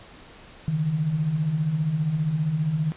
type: beating tone pair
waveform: sine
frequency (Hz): 142 / 157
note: C#3 / D#3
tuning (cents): +42 / +16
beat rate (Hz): 15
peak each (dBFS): -30 / -22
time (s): 0.68-2.92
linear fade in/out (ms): 0
effects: pink hiss -47 dBFS RMS until 2.96 s + resampled to 8000 Hz